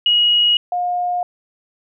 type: tone pair in turn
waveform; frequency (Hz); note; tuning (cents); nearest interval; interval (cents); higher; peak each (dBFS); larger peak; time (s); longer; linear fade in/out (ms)
sine; 2897 / 713.2; F#7 / F5; -37 / +36; 2 octaves; 2427; first; -11 / -17; first; 0.06-0.57 / 0.72-1.23; neither; 2
effects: none